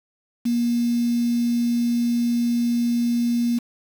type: tone with quantisation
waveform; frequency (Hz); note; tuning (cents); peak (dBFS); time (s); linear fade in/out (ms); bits
sine; 237.6; A#3; +33; -18; 0.45-3.59; 10; 6
effects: none